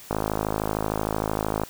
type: click train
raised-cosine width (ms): 1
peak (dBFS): -10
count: 82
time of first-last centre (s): 0.11-1.635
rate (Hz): 53.1
effects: white hiss -45 dBFS RMS until 1.69 s